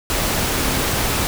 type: tone in noise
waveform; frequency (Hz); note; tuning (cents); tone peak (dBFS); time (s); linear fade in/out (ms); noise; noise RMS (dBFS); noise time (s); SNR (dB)
sine; 261.5; C4; -1; -28; 0.55-0.81; 0; pink; -20; 0.1-1.27; -11
effects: none